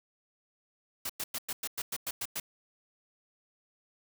white noise bursts, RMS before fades -35 dBFS, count 10, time 1.05-2.4 s, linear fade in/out 5 ms, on 45 ms, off 100 ms, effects none

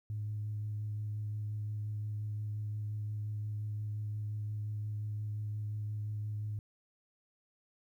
sine tone with vibrato, 105.7 Hz, G#2, 31 cents sharp, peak -34 dBFS, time 0.1-6.59 s, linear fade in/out 0 ms, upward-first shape sine, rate 5.7 Hz, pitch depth 12 cents each way, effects tanh soft clip ceiling -30 dBFS + 12-bit

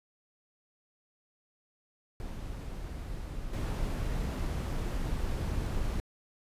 brown noise with level steps, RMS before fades -39 / -32 dBFS, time 2.2-6 s, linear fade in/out 0 ms, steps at 3.53 s, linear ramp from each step 5 ms, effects resampled to 32000 Hz

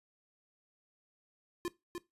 square tone with echo, 349.2 Hz, F4, in tune, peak -34 dBFS, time 1.65-1.68 s, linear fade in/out 0 ms, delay 300 ms, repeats 1, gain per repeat -5 dB, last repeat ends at 1.98 s, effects noise-tail reverb RT60 0.2 s tail -18 dB re dry + resampled to 32000 Hz

